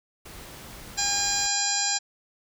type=noise; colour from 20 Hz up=pink; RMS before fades=-43 dBFS; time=0.25-1.47 s; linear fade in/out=10 ms
type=harmonic tone; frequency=811 Hz; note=G#5; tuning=41 cents flat; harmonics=1 / 2 / 3 / 4 / 5 / 6 / 7 / 8 / 9; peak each=-33 / -33 / -37 / -38 / -32 / -30 / -32 / -38 / -27 dBFS; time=0.97-1.99 s; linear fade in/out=20 ms
effects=none